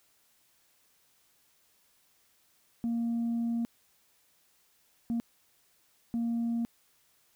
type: tone bursts at uneven times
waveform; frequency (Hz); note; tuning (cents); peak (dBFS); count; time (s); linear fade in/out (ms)
sine; 233.1; A#3; 0; -26; 3; 2.84-3.65 / 5.1-5.2 / 6.14-6.65; 0
effects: tanh soft clip ceiling -26 dBFS + white hiss -68 dBFS RMS until 7.35 s